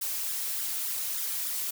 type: noise with flanger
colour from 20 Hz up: blue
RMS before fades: -32 dBFS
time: 0.01-1.71 s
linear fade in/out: 10 ms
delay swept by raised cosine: 0.56 to 4.66 ms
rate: 3.4 Hz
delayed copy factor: +0.95
effects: none